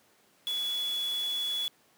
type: tone in noise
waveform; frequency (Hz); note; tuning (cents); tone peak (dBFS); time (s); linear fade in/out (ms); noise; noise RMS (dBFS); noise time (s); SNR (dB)
sine; 3400; G#7; +40; -29; 0.47-1.68; 0; white; -44; 0.47-1.68; +12
effects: pink hiss -64 dBFS RMS until 1.97 s + high-pass 200 Hz 12 dB/octave